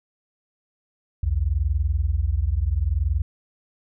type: tone pair together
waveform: sine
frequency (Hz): 61.74 / 82.41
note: B1 / E2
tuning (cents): 0 / 0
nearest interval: perfect fourth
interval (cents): 500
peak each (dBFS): -22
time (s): 1.23-3.22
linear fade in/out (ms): 5
effects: none